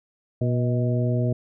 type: harmonic tone with a mistuned harmonic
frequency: 121.5 Hz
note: B2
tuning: 28 cents flat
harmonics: 1 / 2 / 3 / 4 / 5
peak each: -21 / -28 / -31 / -33 / -31 dBFS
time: 0.41-1.33 s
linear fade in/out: 5 ms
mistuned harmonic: 5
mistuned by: +53 cents
effects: none